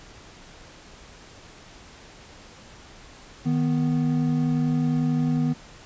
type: tone pair together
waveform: triangle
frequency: 155.74 / 246.9 Hz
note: D#3 / B3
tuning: +2 / 0 cents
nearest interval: minor sixth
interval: 798 cents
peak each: -21 dBFS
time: 3.45-5.54 s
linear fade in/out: 20 ms
effects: pink hiss -47 dBFS RMS until 5.85 s + resampled to 16000 Hz